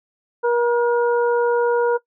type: harmonic tone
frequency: 477 Hz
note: A#4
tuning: 40 cents sharp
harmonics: 1 / 2 / 3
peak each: -16 / -22 / -26 dBFS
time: 0.43-1.98 s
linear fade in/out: 20 ms
effects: noise-tail reverb RT60 0.1 s tail -20 dB re dry